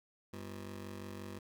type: ring-modulated tone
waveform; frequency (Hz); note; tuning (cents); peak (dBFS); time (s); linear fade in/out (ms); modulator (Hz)
20% pulse; 145.7; D3; -13; -36; 0.33-1.39; 5; 50
effects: none